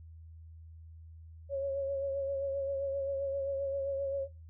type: tone with vibrato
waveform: sine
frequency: 550 Hz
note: C#5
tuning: 14 cents flat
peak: -31 dBFS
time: 1.49-4.28 s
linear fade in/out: 50 ms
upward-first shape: sine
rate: 7.6 Hz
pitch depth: 29 cents each way
effects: noise-tail reverb RT60 0.3 s tail -23 dB re dry + added 81 Hz sine -48 dBFS peak until 4.49 s